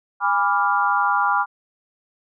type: chord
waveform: sine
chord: G# diminished seventh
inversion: none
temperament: equal with one note detuned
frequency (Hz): 816.8 / 987.8 / 1174.7 / 1396.9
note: G#5 / B5 / D6 / F6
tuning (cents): -29 / 0 / 0 / 0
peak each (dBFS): -22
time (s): 0.2-1.46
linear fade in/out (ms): 50
effects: none